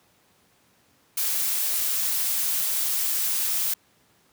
blue noise, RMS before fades -25 dBFS, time 1.17-3.74 s, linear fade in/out 5 ms, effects pink hiss -62 dBFS RMS until 4.32 s + high-pass 100 Hz 12 dB/octave

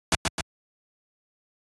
pink noise with echo, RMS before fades -19 dBFS, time 0.12-0.15 s, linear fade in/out 2 ms, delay 130 ms, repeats 2, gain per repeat -4 dB, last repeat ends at 0.41 s, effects high-pass 80 Hz 12 dB/octave + resampled to 22050 Hz

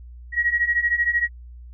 sine beating tone pair, 1895 / 1908 Hz, A#6 / A#6, +28 / +40 cents, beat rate 13 Hz, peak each -23 / -20 dBFS, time 0.32-1.29 s, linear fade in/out 50 ms, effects added 60 Hz sine -38 dBFS peak until 1.73 s

